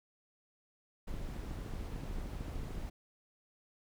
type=noise; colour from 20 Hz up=brown; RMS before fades=-41 dBFS; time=1.07-2.9 s; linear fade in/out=10 ms
type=click train; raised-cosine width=3 ms; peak=-33 dBFS; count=23; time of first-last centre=1.14-2.782 s; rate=13.4 Hz
effects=none